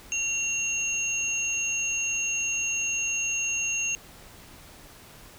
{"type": "tone pair together", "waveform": "sine", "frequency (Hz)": [2754, 6460], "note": ["F7", "G#8"], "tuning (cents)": [-25, -49], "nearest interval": "octave + minor third", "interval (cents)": 1476, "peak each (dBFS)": -28, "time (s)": [0.12, 3.95], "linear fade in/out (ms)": 0, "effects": ["pink hiss -49 dBFS RMS until 5.38 s"]}